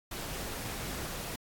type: noise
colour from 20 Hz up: pink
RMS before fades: -39 dBFS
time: 0.11-1.36 s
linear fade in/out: 5 ms
effects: AAC 64 kbps